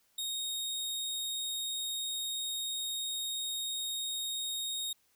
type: tone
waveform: sawtooth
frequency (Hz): 3729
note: A#7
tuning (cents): 0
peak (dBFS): -31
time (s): 0.18-4.93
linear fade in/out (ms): 5
effects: white hiss -71 dBFS RMS until 5.15 s